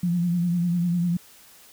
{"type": "tone with vibrato", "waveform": "sine", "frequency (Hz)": 174, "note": "F3", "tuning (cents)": -6, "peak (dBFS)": -20, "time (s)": [0.03, 1.17], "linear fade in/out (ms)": 5, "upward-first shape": "sine", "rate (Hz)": 10, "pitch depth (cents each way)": 50, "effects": ["white hiss -51 dBFS RMS until 1.72 s"]}